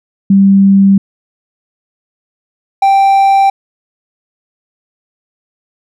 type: tone pair in turn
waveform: sine / triangle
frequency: 196 / 784 Hz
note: G3 / G5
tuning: 0 / 0 cents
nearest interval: 2 octaves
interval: 2400 cents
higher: second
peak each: -3 dBFS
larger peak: neither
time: 0.3-0.98 / 2.82-3.5 s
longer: neither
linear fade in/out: 5 ms
effects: none